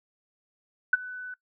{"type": "tone with ADSR envelope", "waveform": "sine", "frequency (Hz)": 1497, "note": "F#6", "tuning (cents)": 20, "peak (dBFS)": -14, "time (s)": [0.93, 1.34], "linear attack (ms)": 4, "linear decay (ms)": 24, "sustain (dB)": -21, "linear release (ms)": 3, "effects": ["noise-tail reverb RT60 0.1 s tail -21 dB re dry"]}